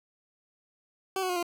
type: tone with pitch steps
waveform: 20% pulse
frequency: 381.8 / 369.9 / 358.3 / 347.1 Hz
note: G4 / F#4 / F4 / F4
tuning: -46 / 0 / +44 / -11 cents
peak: -23 dBFS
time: 1.16-1.428 s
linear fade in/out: 2 ms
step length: 67 ms
effects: none